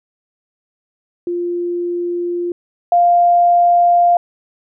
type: tone pair in turn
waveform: sine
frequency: 349.2 / 698.4 Hz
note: F4 / F5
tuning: 0 / 0 cents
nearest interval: octave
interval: 1200 cents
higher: second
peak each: -17 / -8 dBFS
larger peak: second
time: 1.27-2.52 / 2.92-4.17 s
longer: neither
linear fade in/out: 2 ms
effects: none

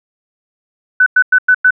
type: tone bursts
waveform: sine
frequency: 1500 Hz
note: F#6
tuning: 23 cents sharp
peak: -5 dBFS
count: 5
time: 1-1.707 s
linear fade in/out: 5 ms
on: 63 ms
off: 98 ms
effects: none

